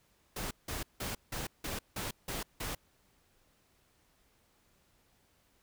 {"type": "noise bursts", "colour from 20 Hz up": "pink", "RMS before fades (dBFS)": -38, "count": 8, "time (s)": [0.36, 2.75], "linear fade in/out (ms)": 5, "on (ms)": 150, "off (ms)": 170, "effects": ["pink hiss -70 dBFS RMS until 5.62 s"]}